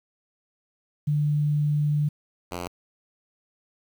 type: tone pair in turn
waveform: sine / 5% pulse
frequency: 148.2 / 88.12 Hz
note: D3 / F2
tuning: +16 / +16 cents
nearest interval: major sixth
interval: 900 cents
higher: first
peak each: -20 dBFS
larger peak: neither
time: 1.07-2.09 / 2.51-2.68 s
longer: first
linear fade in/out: 10 ms
effects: 9-bit